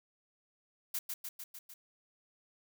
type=noise with echo; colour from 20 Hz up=blue; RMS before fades=-36 dBFS; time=0.94-0.99 s; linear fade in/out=5 ms; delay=150 ms; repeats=5; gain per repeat=-3 dB; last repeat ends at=1.74 s; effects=none